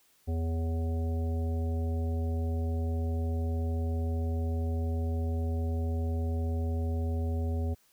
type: harmonic tone with a mistuned harmonic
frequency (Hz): 82.41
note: E2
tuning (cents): 0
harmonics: 1 / 3 / 5 / 7 / 9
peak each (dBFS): -28 / -38 / -42 / -45 / -47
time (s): 0.27-7.75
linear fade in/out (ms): 20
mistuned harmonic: 7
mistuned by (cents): -60
effects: white hiss -66 dBFS RMS until 7.92 s